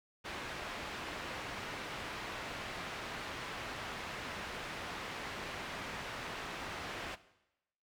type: low-pass noise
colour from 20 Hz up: white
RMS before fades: -43 dBFS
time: 0.24-7.16 s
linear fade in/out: 20 ms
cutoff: 2300 Hz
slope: 12 dB/octave
effects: noise-tail reverb RT60 0.9 s tail -17 dB re dry